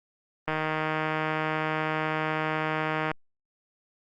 click train, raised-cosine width 0.5 ms, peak -13 dBFS, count 412, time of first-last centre 0.48-3.115 s, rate 156 Hz, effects Opus 32 kbps

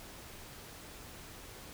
silence, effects pink hiss -50 dBFS RMS until 1.73 s

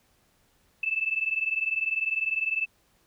sine tone pair together, 2621 / 2641 Hz, E7 / E7, -11 / +3 cents, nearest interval unison, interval 14 cents, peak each -28 dBFS, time 0.83-2.66 s, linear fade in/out 5 ms, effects pink hiss -66 dBFS RMS until 3.06 s

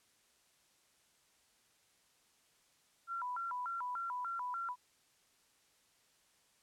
sine tone with vibrato, 1164 Hz, D6, 16 cents flat, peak -37 dBFS, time 3.07-4.76 s, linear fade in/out 50 ms, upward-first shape square, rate 3.4 Hz, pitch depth 280 cents each way, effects white hiss -71 dBFS RMS until 6.62 s + low-pass 10000 Hz 12 dB/octave

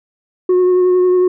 sine tone with vibrato, 363.9 Hz, F#4, 29 cents flat, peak -6 dBFS, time 0.49-1.28 s, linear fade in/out 5 ms, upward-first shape triangle, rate 11 Hz, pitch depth 19 cents each way, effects tanh soft clip ceiling -8 dBFS

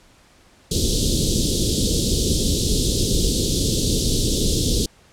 pink band-stop noise, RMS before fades -19 dBFS, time 0.71-4.86 s, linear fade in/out 5 ms, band 490 to 3400 Hz, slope 48 dB/octave, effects pink hiss -53 dBFS RMS until 5.12 s + low-pass 9000 Hz 12 dB/octave

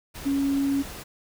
sine tone in noise, 277.2 Hz, C#4, in tune, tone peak -21 dBFS, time 0.25-0.83 s, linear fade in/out 20 ms, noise pink, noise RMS -39 dBFS, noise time 0.14-1.04 s, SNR +15 dB, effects none

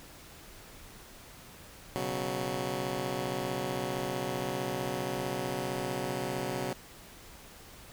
10% pulse chord, B suspended second, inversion none, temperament just, 123.47 / 138.9 / 185.21 Hz, B2 / C#3 / F#3, 0 / +4 / +2 cents, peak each -29 dBFS, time 1.96-6.73 s, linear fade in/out 0 ms, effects pink hiss -51 dBFS RMS until 7.92 s

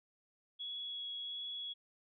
sine tone with vibrato, 3353 Hz, G#7, 16 cents sharp, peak -40 dBFS, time 0.59-1.74 s, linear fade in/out 20 ms, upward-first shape sine, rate 1.4 Hz, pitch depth 8 cents each way, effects none

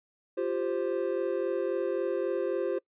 triangle chord, F suspended second, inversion none, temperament just, 349.2 / 392.9 / 523.8 Hz, F4 / G4 / C5, 0 / +4 / +2 cents, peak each -30 dBFS, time 0.37-2.79 s, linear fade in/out 10 ms, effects noise-tail reverb RT60 0.1 s tail -23 dB re dry + resampled to 8000 Hz

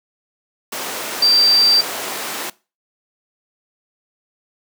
sine tone in noise, 4688 Hz, D8, 4 cents flat, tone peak -10 dBFS, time 1.22-1.81 s, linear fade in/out 5 ms, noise pink, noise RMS -24 dBFS, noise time 0.72-2.5 s, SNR +11 dB, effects noise-tail reverb RT60 0.3 s tail -21 dB re dry + high-pass 400 Hz 12 dB/octave

